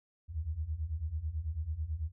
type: beating tone pair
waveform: sine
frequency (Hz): 73.1 / 82.2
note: D2 / E2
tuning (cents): -7 / -4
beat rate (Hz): 9.1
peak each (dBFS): -38 / -35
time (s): 0.28-2.12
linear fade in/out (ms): 50
effects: none